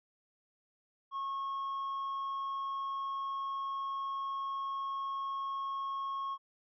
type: tone with tanh clipping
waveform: triangle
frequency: 1092 Hz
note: C#6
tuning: 26 cents flat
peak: -35 dBFS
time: 1.11-6.38 s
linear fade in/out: 50 ms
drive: 7 dB
effects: none